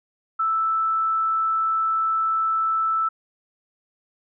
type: tone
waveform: sine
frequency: 1318.5 Hz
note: E6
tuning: in tune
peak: -19 dBFS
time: 0.39-3.09 s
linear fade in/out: 10 ms
effects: none